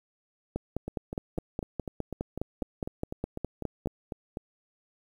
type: two click trains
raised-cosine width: 2 ms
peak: -21 / -17 dBFS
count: 15 / 17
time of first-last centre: 0.88-4.371 / 0.56-3.859 s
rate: 4.01 / 4.85 Hz
effects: 9-bit